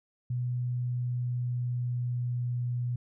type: tone with pitch glide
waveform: sine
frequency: 123.47 to 122.26 Hz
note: B2 to B2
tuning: 0 to -17 cents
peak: -28 dBFS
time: 0.3-2.96 s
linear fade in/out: 5 ms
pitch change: -17 cents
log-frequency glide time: 0.52-2.51 s
effects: none